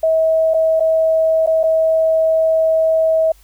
sine tone with dropouts, 643 Hz, E5, 43 cents flat, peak -11 dBFS, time 0.03-3.32 s, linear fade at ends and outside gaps 5 ms, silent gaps 0.538-0.543 / 0.798-0.804 / 1.463-1.472 / 1.632-1.637 s, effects added 50 Hz sine -46 dBFS peak until 3.43 s + white hiss -53 dBFS RMS until 3.43 s

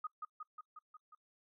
sine tone with echo, 1244.5 Hz, D#6, in tune, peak -37 dBFS, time 0.04-0.07 s, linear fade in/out 5 ms, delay 180 ms, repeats 6, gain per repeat -3 dB, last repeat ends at 1.15 s, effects noise-tail reverb RT60 0.1 s tail -22 dB re dry

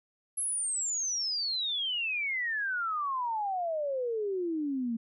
sine exponential sweep, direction down, 11175 to 223.2 Hz, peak -29 dBFS, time 0.37-4.97 s, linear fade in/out 10 ms, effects none

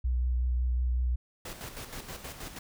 sine tone with vibrato, 61.74 Hz, B1, in tune, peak -25 dBFS, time 0.04-1.16 s, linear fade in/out 10 ms, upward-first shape triangle, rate 5.4 Hz, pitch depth 25 cents each way
pink noise with tremolo, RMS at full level -40 dBFS, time 1.45-2.59 s, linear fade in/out 5 ms, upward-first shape square, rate 6.3 Hz, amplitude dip 55%
effects none

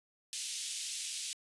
white band-pass noise, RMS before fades -40 dBFS, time 0.33-1.33 s, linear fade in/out 0 ms, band 2700 to 9400 Hz, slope 24 dB/octave, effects resampled to 24000 Hz

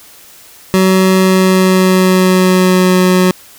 25% pulse tone with pitch glide, 188.1 to 183.49 Hz, F#3 to F#3, +29 to -14 cents, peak -3 dBFS, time 0.74-3.31 s, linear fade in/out 0 ms, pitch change -43 cents, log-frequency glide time 1.16-2.96 s, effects white hiss -39 dBFS RMS until 3.58 s

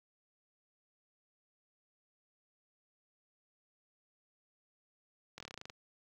slowing click train, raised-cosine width 0.2 ms, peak -28 dBFS, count 11, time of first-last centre 5.38-5.699 s, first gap 22 ms, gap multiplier 1.08, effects high-pass 60 Hz 12 dB/octave + 11-bit

